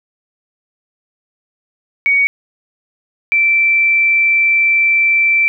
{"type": "tone pair in turn", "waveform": "sine", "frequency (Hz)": [2244, 2337], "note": ["C#7", "D7"], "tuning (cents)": [21, -9], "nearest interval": "minor second", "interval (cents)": 70, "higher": "second", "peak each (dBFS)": -9, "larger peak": "neither", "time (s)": [[2.06, 2.27], [3.32, 5.48]], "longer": "second", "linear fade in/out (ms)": 0, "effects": []}